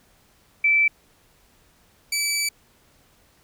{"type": "tone pair in turn", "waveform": ["sine", "15% pulse"], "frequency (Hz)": [2323, 2306], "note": ["D7", "D7"], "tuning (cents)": [-20, -32], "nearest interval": "unison", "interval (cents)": 12, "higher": "first", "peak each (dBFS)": -15, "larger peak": "neither", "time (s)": [[0.64, 0.88], [2.12, 2.49]], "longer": "second", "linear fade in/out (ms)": 5, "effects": ["pink hiss -59 dBFS RMS until 3.43 s"]}